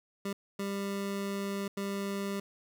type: tone bursts at uneven times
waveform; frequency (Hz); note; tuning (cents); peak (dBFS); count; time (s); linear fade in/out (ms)
25% pulse; 198.7; G3; +24; -29; 3; 0.25-0.33 / 0.59-1.68 / 1.77-2.4; 5
effects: none